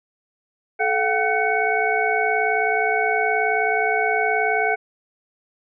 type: tone cluster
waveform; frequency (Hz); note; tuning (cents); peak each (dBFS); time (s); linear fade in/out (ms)
sine; 432.4 / 706 / 765 / 1517 / 2226; A4 / F5 / G5 / F#6 / C#7; -30 / +19 / -42 / +43 / +7; -24; 0.79-4.76; 20
effects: none